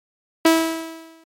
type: tone with exponential decay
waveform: sawtooth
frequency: 325.7 Hz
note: E4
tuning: 21 cents flat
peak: -6 dBFS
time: 0.45-1.24 s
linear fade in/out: 5 ms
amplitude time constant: 170 ms
effects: MP3 64 kbps